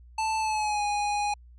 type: tone with pitch glide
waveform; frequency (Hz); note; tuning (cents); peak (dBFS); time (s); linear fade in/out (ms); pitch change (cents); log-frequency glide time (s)
square; 880 to 825.8; A5 to G#5; 0 to -10; -26; 0.18-1.34; 5; -110; 0.39-0.83
effects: added 60 Hz sine -48 dBFS peak until 1.58 s + resampled to 22050 Hz